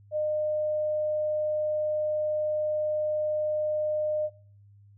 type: tone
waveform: sine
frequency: 609 Hz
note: D#5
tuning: 37 cents flat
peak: -25 dBFS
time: 0.11-4.3 s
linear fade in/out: 50 ms
effects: noise-tail reverb RT60 0.4 s tail -17 dB re dry + added 101 Hz sine -52 dBFS peak until 4.97 s